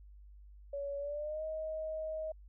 sine tone with pitch glide, 564 to 629.4 Hz, C#5 to D#5, +30 to +20 cents, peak -36 dBFS, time 0.73-2.32 s, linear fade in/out 5 ms, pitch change +190 cents, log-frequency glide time 0.98-1.44 s, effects added 50 Hz sine -52 dBFS peak until 2.48 s

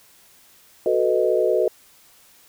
sine chord, B dominant seventh, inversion second, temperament equal with one note detuned, 370 / 440 / 496.5 / 622.3 Hz, F#4 / A4 / B4 / D#5, 0 / 0 / +9 / 0 cents, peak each -22 dBFS, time 0.86-1.68 s, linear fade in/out 2 ms, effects white hiss -53 dBFS RMS until 2.48 s

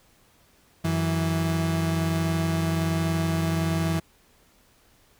35% pulse tone pair together, 92.5 / 163.77 Hz, F#2 / E3, 0 / -11 cents, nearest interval minor seventh, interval 989 cents, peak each -27 / -22 dBFS, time 0.84-4 s, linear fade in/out 10 ms, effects pink hiss -60 dBFS RMS until 5.19 s

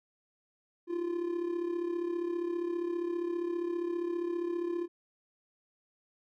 triangle tone with amplitude modulation, 345.8 Hz, F4, 17 cents flat, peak -26 dBFS, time 0.87-4.88 s, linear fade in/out 50 ms, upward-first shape sine, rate 35 Hz, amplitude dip 65%, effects none

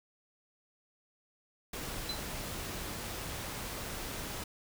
pink noise, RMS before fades -40 dBFS, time 1.73-4.44 s, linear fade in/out 5 ms
sine tone with exponential decay, 4041 Hz, B7, 39 cents sharp, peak -31 dBFS, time 2.09-2.23 s, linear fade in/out 5 ms, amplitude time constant 30 ms
effects none

